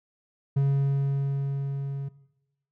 triangle tone with level ramp, 138.59 Hz, C#3, in tune, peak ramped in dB -17 to -28 dBFS, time 0.56-2.09 s, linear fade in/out 10 ms, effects noise-tail reverb RT60 0.9 s tail -18 dB re dry

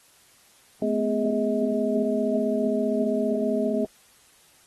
sine tone cluster, 216.8 / 252 / 413.2 / 635 Hz, A3 / B3 / G#4 / D#5, -25 / +35 / -9 / +35 cents, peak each -27 dBFS, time 0.82-3.85 s, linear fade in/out 2 ms, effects white hiss -57 dBFS RMS until 4.66 s + AAC 32 kbps

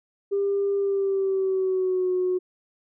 sine tone with pitch glide, 398.9 to 365.8 Hz, G4 to F#4, +30 to -20 cents, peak -20 dBFS, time 0.31-2.39 s, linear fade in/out 20 ms, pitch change -150 cents, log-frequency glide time 0.77-2.11 s, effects tanh soft clip ceiling -16 dBFS

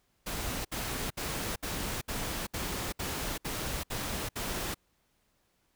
pink noise bursts, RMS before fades -35 dBFS, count 10, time 0.26-4.745 s, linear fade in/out 10 ms, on 390 ms, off 65 ms, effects pink hiss -73 dBFS RMS until 5.75 s

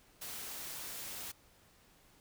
white noise, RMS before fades -44 dBFS, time 0.21-1.32 s, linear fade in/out 10 ms, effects pink hiss -65 dBFS RMS until 2.2 s

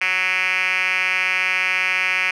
5% pulse tone with band-pass filter, 185.5 Hz, F#3, 5 cents sharp, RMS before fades -20 dBFS, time 0.01-2.31 s, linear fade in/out 5 ms, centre 2400 Hz, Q 4.7, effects none

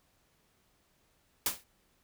white noise with exponential decay, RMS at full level -26 dBFS, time 1.46-1.64 s, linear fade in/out 2 ms, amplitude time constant 37 ms, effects pink hiss -71 dBFS RMS until 2.03 s

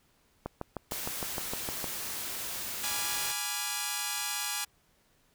click train, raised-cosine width 1 ms, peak -20 dBFS, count 10, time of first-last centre 0.46-1.842 s, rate 6.51 Hz
white noise, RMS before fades -37 dBFS, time 0.91-3.32 s, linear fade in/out 2 ms
5% pulse chord, G# diminished seventh, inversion none, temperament equal, 830.6 / 987.8 / 1174.7 / 1396.9 Hz, G#5 / B5 / D6 / F6, 0 / 0 / 0 / 0 cents, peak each -23 / -27 / -26 / -27 dBFS, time 2.83-4.65 s, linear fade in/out 10 ms
effects pink hiss -68 dBFS RMS until 5.34 s

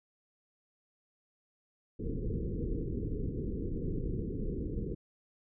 pink low-pass noise, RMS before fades -35 dBFS, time 1.99-4.95 s, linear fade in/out 10 ms, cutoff 480 Hz, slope 96 dB/octave, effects none

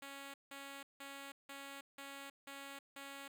5% pulse tone bursts, 277.2 Hz, C#4, in tune, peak -37 dBFS, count 7, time 0.02-3.28 s, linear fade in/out 5 ms, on 320 ms, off 170 ms, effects none

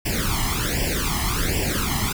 pink noise with flanger, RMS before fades -23 dBFS, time 0.05-2.13 s, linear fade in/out 10 ms, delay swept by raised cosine 0.38 to 0.99 ms, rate 1.3 Hz, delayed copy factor +0.9, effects none

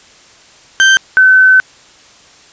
35% pulse / sine tone pair in turn, 1561 / 1521.8 Hz, G6 / F#6, -8 / +48 cents, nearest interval unison, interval 44 cents, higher first, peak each -3 dBFS, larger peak neither, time 0.8-0.97 / 1.17-1.6 s, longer second, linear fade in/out 0 ms, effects white hiss -42 dBFS RMS until 2.52 s + resampled to 16000 Hz

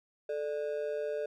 triangle ring-modulated tone, 515 Hz, C5, 28 cents flat, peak -27 dBFS, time 0.29-1.26 s, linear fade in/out 5 ms, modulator 77.4 Hz, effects none

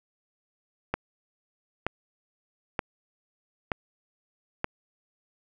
click train, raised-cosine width 0.5 ms, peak -11 dBFS, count 5, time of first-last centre 0.94-4.644 s, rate 1.08 Hz, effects none

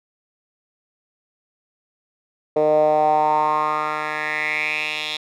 10% pulse tone with band-pass filter sweep, 152.7 Hz, D#3, 32 cents flat, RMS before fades -20 dBFS, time 2.56-5.17 s, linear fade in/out 5 ms, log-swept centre 520 to 3400 Hz, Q 5, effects none

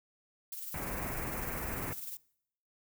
violet noise with tremolo, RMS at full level -40 dBFS, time 0.52-2.17 s, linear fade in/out 2 ms, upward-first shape sine, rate 20 Hz, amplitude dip 50%
pink low-pass noise, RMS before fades -39 dBFS, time 0.74-1.93 s, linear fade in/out 2 ms, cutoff 2500 Hz, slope 48 dB/octave
effects noise-tail reverb RT60 0.7 s tail -22 dB re dry

